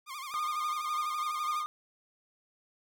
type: tone with vibrato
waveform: sawtooth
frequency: 1132 Hz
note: C#6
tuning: 36 cents sharp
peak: -35 dBFS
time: 0.06-1.65 s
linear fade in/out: 50 ms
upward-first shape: sine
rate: 12 Hz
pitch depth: 140 cents each way
type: tone with tremolo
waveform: triangle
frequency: 1220 Hz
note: D#6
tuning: 34 cents flat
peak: -28 dBFS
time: 0.34-1.66 s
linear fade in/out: 0 ms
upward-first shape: sine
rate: 3.6 Hz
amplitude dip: 30%
effects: none